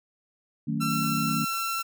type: chord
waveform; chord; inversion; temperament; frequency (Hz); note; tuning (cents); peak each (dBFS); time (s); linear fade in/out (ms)
sine; D# half-diminished seventh; none; just; 155.56 / 186.68 / 224 / 280; D#3 / F#3 / A3 / C#4; 0 / +16 / +31 / +18; -30 / -35 / -29 / -33; 0.67-1.45; 10
type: tone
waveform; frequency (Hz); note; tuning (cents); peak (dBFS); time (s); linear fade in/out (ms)
sawtooth; 1348; E6; +38; -24; 0.8-1.83; 20
type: noise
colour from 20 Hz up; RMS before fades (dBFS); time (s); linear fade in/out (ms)
violet; -39; 0.89-1.83; 20
effects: none